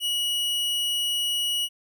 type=tone; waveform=45% pulse; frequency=2925 Hz; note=F#7; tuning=21 cents flat; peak=-23 dBFS; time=0-1.69 s; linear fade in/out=50 ms; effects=none